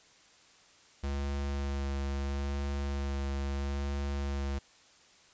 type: tone with vibrato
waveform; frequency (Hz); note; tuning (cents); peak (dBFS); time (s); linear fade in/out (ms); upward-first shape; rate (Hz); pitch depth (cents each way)
square; 69.7; C#2; +10; -32; 1.03-4.59; 10; sine; 0.76; 14
effects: white hiss -60 dBFS RMS until 5.33 s + resampled to 16000 Hz